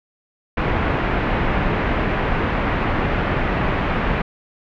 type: low-pass noise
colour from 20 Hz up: pink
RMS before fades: -20 dBFS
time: 0.57-4.22 s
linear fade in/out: 5 ms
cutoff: 2400 Hz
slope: 24 dB/octave
effects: none